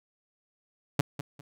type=tone with echo; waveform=sawtooth; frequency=142.8 Hz; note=D3; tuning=48 cents flat; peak=-15 dBFS; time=0.99-1.01 s; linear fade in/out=5 ms; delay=200 ms; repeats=2; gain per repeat=-12 dB; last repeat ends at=1.41 s; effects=none